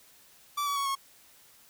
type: tone with pitch steps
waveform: 45% pulse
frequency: 1161 / 1137.8 / 1115 / 1092.7 Hz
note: D6 / C#6 / C#6 / C#6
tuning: -20 / +45 / +10 / -25 cents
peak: -28 dBFS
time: 0.57-0.954 s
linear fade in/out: 10 ms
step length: 96 ms
effects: white hiss -58 dBFS RMS until 1.69 s